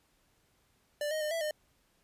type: tone with pitch steps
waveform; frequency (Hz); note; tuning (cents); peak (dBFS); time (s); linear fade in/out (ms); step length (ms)
square; 590 / 623 / 606 / 661 / 608; D5 / D#5 / D#5 / E5 / D#5; +8 / +2 / -46 / +5 / -40; -32; 1.01-1.51; 2; 100
effects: pink hiss -71 dBFS RMS until 2.03 s + resampled to 32000 Hz